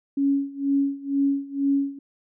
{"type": "tone with tremolo", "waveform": "sine", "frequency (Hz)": 278.2, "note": "C#4", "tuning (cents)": 6, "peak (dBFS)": -17, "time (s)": [0.17, 1.99], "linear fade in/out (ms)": 5, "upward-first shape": "sine", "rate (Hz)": 2.1, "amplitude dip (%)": 90, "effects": []}